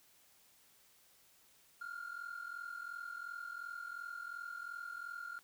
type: ring-modulated tone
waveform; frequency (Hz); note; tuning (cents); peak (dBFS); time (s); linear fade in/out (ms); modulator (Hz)
triangle; 1405; F6; +10; -37; 1.81-5.39; 0; 21.4
effects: tanh soft clip ceiling -37 dBFS + white hiss -67 dBFS RMS until 5.43 s